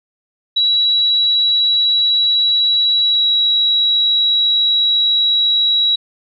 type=tone with pitch glide; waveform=sine; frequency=3904 to 3882 Hz; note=B7 to B7; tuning=-21 to -31 cents; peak=-11 dBFS; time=0.56-5.96 s; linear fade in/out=10 ms; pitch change=-10 cents; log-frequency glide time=3.04-3.25 s; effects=none